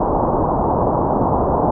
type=low-pass noise; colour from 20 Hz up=white; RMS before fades=-17 dBFS; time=0-1.71 s; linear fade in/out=5 ms; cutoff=1000 Hz; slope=48 dB/octave; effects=none